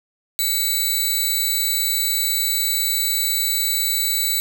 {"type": "tone pair together", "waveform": "10% pulse", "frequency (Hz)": [2219, 3954], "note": ["C#7", "B7"], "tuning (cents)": [1, 1], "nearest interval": "minor seventh", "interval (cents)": 1000, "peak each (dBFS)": [-20, -11], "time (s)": [0.39, 4.4], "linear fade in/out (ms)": 0, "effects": []}